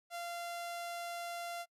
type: tone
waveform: sawtooth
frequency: 690 Hz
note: F5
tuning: 21 cents flat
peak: -36 dBFS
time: 0.1-1.66 s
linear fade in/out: 50 ms
effects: noise-tail reverb RT60 0.1 s tail -26 dB re dry + resampled to 32000 Hz